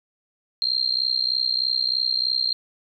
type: tone with amplitude modulation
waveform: sine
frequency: 4186 Hz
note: C8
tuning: in tune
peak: -16 dBFS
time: 0.62-2.53 s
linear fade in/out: 0 ms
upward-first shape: sine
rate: 63.2 Hz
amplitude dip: 95%
effects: none